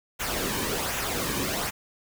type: noise with flanger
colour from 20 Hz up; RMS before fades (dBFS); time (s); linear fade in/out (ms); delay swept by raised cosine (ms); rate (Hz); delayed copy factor
pink; -29; 0.19-1.71; 20; 0.21 to 1.51; 1.3; -0.55
effects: none